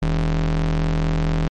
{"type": "ring-modulated tone", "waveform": "square", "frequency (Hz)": 60.1, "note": "B1", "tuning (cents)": -46, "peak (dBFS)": -15, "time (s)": [0.02, 1.48], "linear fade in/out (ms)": 5, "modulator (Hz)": 98, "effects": ["low-pass 5000 Hz 12 dB/octave", "MP3 48 kbps"]}